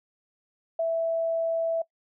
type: tone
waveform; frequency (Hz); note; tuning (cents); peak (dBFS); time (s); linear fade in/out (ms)
sine; 659.3; E5; 0; -23; 0.79-1.82; 5
effects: noise-tail reverb RT60 0.1 s tail -22 dB re dry